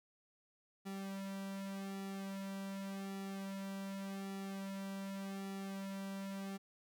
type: tone with flanger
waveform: sawtooth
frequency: 195.1 Hz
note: G3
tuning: 8 cents flat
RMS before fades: -44 dBFS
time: 0.85-6.58 s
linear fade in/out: 20 ms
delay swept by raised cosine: 1.9 to 2.81 ms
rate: 0.86 Hz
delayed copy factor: -0.95
effects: none